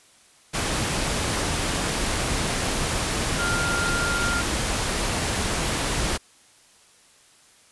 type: tone in noise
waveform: sine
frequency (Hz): 1400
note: F6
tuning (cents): +4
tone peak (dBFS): -25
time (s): 3.38-4.42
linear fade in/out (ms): 20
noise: pink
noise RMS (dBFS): -25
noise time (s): 0.53-6.18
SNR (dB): -3
effects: white hiss -55 dBFS RMS until 7.71 s + resampled to 24000 Hz